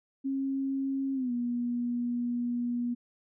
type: tone with pitch glide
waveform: sine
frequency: 270.7 to 241.2 Hz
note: C#4 to B3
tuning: -41 to -41 cents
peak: -28 dBFS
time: 0.24-2.95 s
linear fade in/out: 20 ms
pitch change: -200 cents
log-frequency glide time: 1.14-1.32 s
effects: none